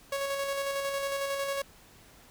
sawtooth tone with tremolo, 554.4 Hz, C#5, in tune, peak -25 dBFS, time 0.12-1.62 s, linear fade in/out 5 ms, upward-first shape square, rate 11 Hz, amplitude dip 30%, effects pink hiss -56 dBFS RMS until 2.3 s

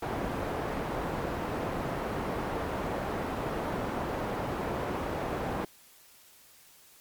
white low-pass noise, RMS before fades -33 dBFS, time 0.02-5.65 s, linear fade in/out 5 ms, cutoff 810 Hz, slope 12 dB/octave, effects white hiss -57 dBFS RMS until 7 s + MP3 96 kbps

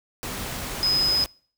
sine tone in noise, 5050 Hz, D#8, 25 cents sharp, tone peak -19 dBFS, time 0.83-1.24 s, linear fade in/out 0 ms, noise pink, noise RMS -32 dBFS, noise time 0.23-1.26 s, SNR +10 dB, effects noise-tail reverb RT60 0.5 s tail -26 dB re dry

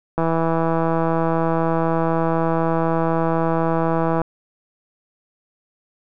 click train, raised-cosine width 1 ms, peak -7 dBFS, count 663, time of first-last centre 0.18-4.217 s, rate 164 Hz, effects none

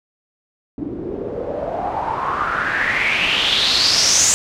white noise with low-pass filter sweep, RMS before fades -19 dBFS, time 0.78-4.34 s, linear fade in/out 0 ms, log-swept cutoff 280 to 7200 Hz, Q 5.4, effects none

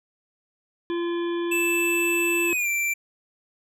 harmonic tone, 343.2 Hz, F4, 30 cents flat, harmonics 1 / 3 / 5 / 7 / 9 / 10, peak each -24 / -36 / -40 / -45 / -47 / -43 dBFS, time 0.9-2.53 s, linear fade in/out 0 ms
square tone with pitch glide, 2637 to 2349 Hz, E7 to D7, 0 to 0 cents, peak -23 dBFS, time 1.51-2.94 s, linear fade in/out 10 ms, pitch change -200 cents, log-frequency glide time 2.46-2.68 s
effects none

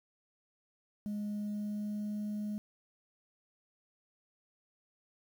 sine tone with pitch glide, 207.7 to 209.4 Hz, G#3 to G#3, 0 to +15 cents, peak -32 dBFS, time 1.06-2.58 s, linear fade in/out 0 ms, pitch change +15 cents, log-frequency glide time 1.34-2.23 s, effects tanh soft clip ceiling -33 dBFS + 10-bit

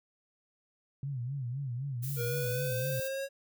sine tone with vibrato, 130 Hz, C3, 11 cents flat, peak -33 dBFS, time 1.03-3 s, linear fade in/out 2 ms, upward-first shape sine, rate 3.9 Hz, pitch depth 160 cents each way
violet noise, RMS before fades -41 dBFS, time 2.02-3.09 s, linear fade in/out 20 ms
square linear sweep, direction up, 471.8 to 550 Hz, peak -34 dBFS, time 2.16-3.29 s, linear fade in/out 50 ms
effects none

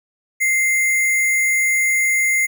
sine tone with sample-and-hold, 2093 Hz, C7, in tune, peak -14 dBFS, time 0.4-2.47 s, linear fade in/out 20 ms, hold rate 8820 Hz, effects none

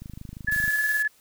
click train, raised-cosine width 5 ms, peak -26 dBFS, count 18, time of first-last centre 0.02-0.679 s, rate 25.8 Hz
sine tone with tremolo, 1713 Hz, A6, 47 cents flat, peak -20 dBFS, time 0.47-1.08 s, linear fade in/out 10 ms, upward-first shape square, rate 19 Hz, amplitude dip 35%
blue noise, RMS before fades -36 dBFS, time 0.51-1.03 s, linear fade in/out 10 ms
effects white hiss -59 dBFS RMS until 1.2 s

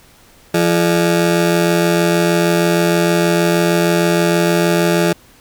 25% pulse ring-modulated tone, 257 Hz, C4, 31 cents flat, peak -5 dBFS, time 0.54-5.13 s, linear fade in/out 5 ms, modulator 85.3 Hz, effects pink hiss -47 dBFS RMS until 5.4 s

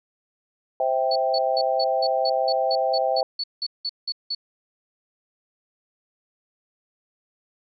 sine chord, C major, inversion none, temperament equal with one note detuned, 523.3 / 654.3 / 784 Hz, C5 / E5 / G5, 0 / -13 / 0 cents, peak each -24 dBFS, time 0.8-3.23 s, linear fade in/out 2 ms
sine tone bursts, 4435 Hz, C#8, in tune, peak -24 dBFS, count 15, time 1.11-4.35 s, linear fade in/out 5 ms, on 48 ms, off 180 ms
effects none

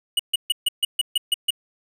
square tone bursts, 2917 Hz, F#7, 25 cents flat, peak -17 dBFS, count 9, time 0.17-1.506 s, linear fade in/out 5 ms, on 24 ms, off 140 ms, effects none

